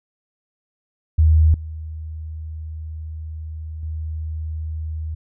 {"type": "tone with level steps", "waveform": "sine", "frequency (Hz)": 78.7, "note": "D#2", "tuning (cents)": 20, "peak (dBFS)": [-10, -28, -24], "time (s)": [1.18, 5.15], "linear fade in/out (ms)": 10, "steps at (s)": [1.54, 3.83], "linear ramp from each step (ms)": 2, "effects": []}